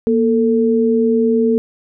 sine tone pair together, 235.8 / 445.1 Hz, A#3 / A4, +20 / +20 cents, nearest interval major seventh, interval 1100 cents, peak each -14 dBFS, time 0.07-1.58 s, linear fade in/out 0 ms, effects none

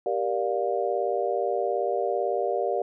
sine chord, G minor seventh, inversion none, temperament just, 392 / 470.4 / 588 / 705.6 Hz, G4 / Bb4 / D5 / F5, 0 / +16 / +2 / +18 cents, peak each -29 dBFS, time 0.06-2.82 s, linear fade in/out 2 ms, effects none

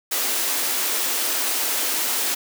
white high-pass noise, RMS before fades -23 dBFS, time 0.11-2.35 s, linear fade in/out 10 ms, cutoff 240 Hz, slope 48 dB/octave, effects none

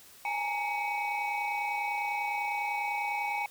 sine tone cluster, 824 / 854 / 924 / 2247 / 2544 Hz, G#5 / G#5 / A#5 / C#7 / D#7, -14 / +48 / -16 / +23 / +38 cents, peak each -32 / -39 / -36 / -33 / -39 dBFS, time 0.25-3.46 s, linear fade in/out 2 ms, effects tanh soft clip ceiling -24 dBFS + white hiss -54 dBFS RMS until 3.5 s

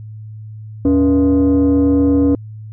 sine tone with frequency modulation, 280.8 Hz, C#4, 22 cents sharp, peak -8 dBFS, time 0.85-2.35 s, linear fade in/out 2 ms, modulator 201 Hz, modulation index 0.67, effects tanh soft clip ceiling -7 dBFS + added 108 Hz sine -29 dBFS peak until 2.72 s

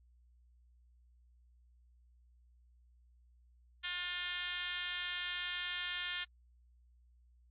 sine tone with frequency modulation, 2479 Hz, D#7, 7 cents flat, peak -37 dBFS, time 3.83-6.25 s, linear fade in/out 20 ms, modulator 351 Hz, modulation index 3.1, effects added 60 Hz sine -63 dBFS peak until 7.5 s + AAC 32 kbps

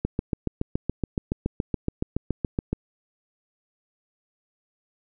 click train, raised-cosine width 3 ms, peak -11 dBFS, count 20, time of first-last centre 0.05-2.73 s, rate 7.09 Hz, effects none

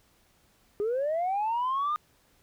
sine linear sweep, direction up, 399.9 to 1230 Hz, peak -24 dBFS, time 0.8-1.96 s, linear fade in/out 0 ms, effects tanh soft clip ceiling -23 dBFS + pink hiss -65 dBFS RMS until 2.42 s

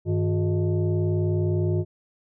sine tone with frequency modulation, 100 Hz, G2, 35 cents sharp, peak -20 dBFS, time 0.05-1.85 s, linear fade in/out 50 ms, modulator 259 Hz, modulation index 1.1, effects none

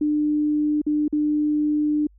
sine tone with dropouts, 299.5 Hz, D4, 34 cents sharp, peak -18 dBFS, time 0.01-2.07 s, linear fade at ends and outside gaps 5 ms, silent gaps 0.817-0.865 / 1.081-1.126 s, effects added 50 Hz sine -50 dBFS peak until 2.18 s

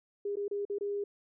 sine tone with dropouts, 405.9 Hz, G#4, 40 cents flat, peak -31 dBFS, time 0.25-1.04 s, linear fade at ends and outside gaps 5 ms, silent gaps 0.357-0.368 / 0.481-0.511 / 0.652-0.698 / 0.785-0.809 s, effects none

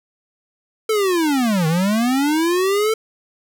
square linear two-way sweep, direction down then up, 447.4 to 153.7 to 447.4 Hz, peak -16 dBFS, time 0.89-2.94 s, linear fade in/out 5 ms, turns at 1.67 s, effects none

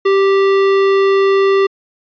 sine tone with tanh clipping, 391.3 Hz, G4, 3 cents flat, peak -11 dBFS, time 0.05-1.67 s, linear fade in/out 10 ms, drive 18 dB, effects resampled to 11025 Hz

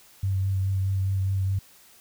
sine tone with vibrato, 96.2 Hz, G2, 32 cents flat, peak -22 dBFS, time 0.23-1.59 s, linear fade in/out 5 ms, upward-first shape sine, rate 4.8 Hz, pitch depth 18 cents each way, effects white hiss -54 dBFS RMS until 2 s

